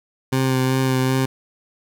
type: tone with vibrato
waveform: 20% pulse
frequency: 130.81 Hz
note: C3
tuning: in tune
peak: -12 dBFS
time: 0.32-1.26 s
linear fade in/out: 10 ms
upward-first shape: sine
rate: 2.6 Hz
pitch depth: 17 cents each way
effects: none